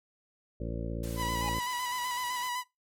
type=harmonic tone; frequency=56.9 Hz; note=A#1; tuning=41 cents flat; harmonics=1 / 2 / 3 / 4 / 5 / 6 / 8 / 9 / 10; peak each=-36 / -39 / -41 / -42 / -43 / -44 / -45 / -46 / -46 dBFS; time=0.6-1.59 s; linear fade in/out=5 ms
type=noise; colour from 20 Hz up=white; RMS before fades=-46 dBFS; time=1.03-2.48 s; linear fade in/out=5 ms
type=tone with vibrato; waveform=sawtooth; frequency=987.8 Hz; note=B5; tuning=in tune; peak=-28 dBFS; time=1.16-2.64 s; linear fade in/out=50 ms; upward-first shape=square; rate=7.9 Hz; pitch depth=28 cents each way
type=tone with exponential growth; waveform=square; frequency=830.6 Hz; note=G#5; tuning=in tune; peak=-32 dBFS; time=1.31-1.49 s; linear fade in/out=0 ms; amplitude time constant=37 ms
effects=noise-tail reverb RT60 0.2 s tail -22 dB re dry + MP3 64 kbps